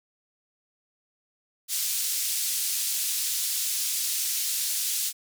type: band-pass noise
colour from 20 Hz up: white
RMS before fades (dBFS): -28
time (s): 1.68-5.13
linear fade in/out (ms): 50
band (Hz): 3900 to 13000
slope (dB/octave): 12
effects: none